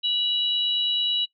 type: tone pair together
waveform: sine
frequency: 2931 / 3900 Hz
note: F#7 / B7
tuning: -17 / -23 cents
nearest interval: perfect fourth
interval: 494 cents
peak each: -24 dBFS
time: 0.03-1.26 s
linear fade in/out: 20 ms
effects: noise-tail reverb RT60 0.1 s tail -18 dB re dry